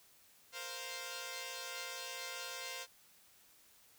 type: chord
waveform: 5% pulse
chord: Bb suspended second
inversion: none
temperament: equal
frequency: 466.2 / 523.3 / 698.5 Hz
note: Bb4 / C5 / F5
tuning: 0 / 0 / 0 cents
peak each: -38 / -33 / -37 dBFS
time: 0.52-2.87 s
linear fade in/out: 50 ms
effects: white hiss -65 dBFS RMS until 3.98 s